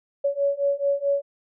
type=beating tone pair; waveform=sine; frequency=560 / 564.6 Hz; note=C#5 / C#5; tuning=+18 / +32 cents; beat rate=4.6 Hz; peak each=-24 / -23 dBFS; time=0.24-1.22 s; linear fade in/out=10 ms; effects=none